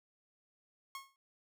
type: tone with exponential decay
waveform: sawtooth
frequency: 1088 Hz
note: C#6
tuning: 33 cents flat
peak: -36 dBFS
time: 0.95-1.16 s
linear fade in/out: 1 ms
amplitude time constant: 45 ms
effects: none